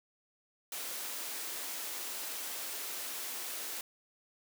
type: high-pass noise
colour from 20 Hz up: white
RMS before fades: -40 dBFS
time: 0.72-3.81 s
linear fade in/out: 2 ms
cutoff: 260 Hz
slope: 24 dB/octave
effects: none